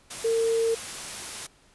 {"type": "tone in noise", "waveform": "sine", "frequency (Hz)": 455.2, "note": "A#4", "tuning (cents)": -41, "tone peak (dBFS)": -21, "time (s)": [0.24, 0.75], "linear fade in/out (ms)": 10, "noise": "white", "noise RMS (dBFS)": -36, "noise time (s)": [0.1, 1.47], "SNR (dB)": 12, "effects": ["pink hiss -59 dBFS RMS until 1.74 s", "resampled to 24000 Hz"]}